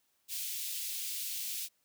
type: high-pass noise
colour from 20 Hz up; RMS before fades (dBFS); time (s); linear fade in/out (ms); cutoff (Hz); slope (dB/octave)
white; -38; 0.28-1.69; 50; 2600; 24
effects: white hiss -75 dBFS RMS until 1.84 s + high-pass 60 Hz 12 dB/octave